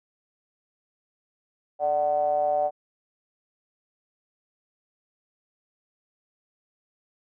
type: ring-modulated tone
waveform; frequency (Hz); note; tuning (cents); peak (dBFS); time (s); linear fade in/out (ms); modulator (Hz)
triangle; 77.78; D#2; 0; -16; 1.79-2.71; 50; 669
effects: none